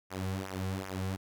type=tone with flanger; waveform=sawtooth; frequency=94.9 Hz; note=F#2; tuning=44 cents sharp; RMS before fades=-36 dBFS; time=0.1-1.17 s; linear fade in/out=20 ms; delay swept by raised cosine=0.23 to 3.33 ms; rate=2.6 Hz; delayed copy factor=-0.85; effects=none